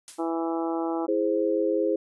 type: noise with exponential decay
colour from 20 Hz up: blue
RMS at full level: -35 dBFS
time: 0.08-0.31 s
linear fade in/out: 0 ms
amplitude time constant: 50 ms
type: harmonic tone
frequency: 165.3 Hz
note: E3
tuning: 5 cents sharp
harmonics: 2 / 3 / 4 / 5 / 6 / 7 / 8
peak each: -27 / -34 / -35 / -33 / -40 / -41 / -41 dBFS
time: 0.18-1.07 s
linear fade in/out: 20 ms
type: chord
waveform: sine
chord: E augmented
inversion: none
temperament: equal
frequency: 329.6 / 415.3 / 523.3 Hz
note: E4 / G#4 / B#4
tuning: 0 / 0 / 0 cents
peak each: -26 dBFS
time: 1.08-1.96 s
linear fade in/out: 5 ms
effects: resampled to 24000 Hz